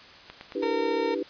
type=click train; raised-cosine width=0.3 ms; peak=-24 dBFS; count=4; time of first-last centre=0.3-0.633 s; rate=9.01 Hz
type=chord; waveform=sine; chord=E minor seventh; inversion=third; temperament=equal; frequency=293.7 / 329.6 / 392 / 493.9 Hz; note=D4 / E4 / G4 / B4; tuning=0 / 0 / 0 / 0 cents; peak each=-33 / -33 / -31 / -32 dBFS; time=0.55-1.23 s; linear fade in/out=5 ms
type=tone; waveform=30% pulse; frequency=458.4 Hz; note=A#4; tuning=29 cents flat; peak=-24 dBFS; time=0.62-1.15 s; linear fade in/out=10 ms
effects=white hiss -48 dBFS RMS until 1.29 s + resampled to 11025 Hz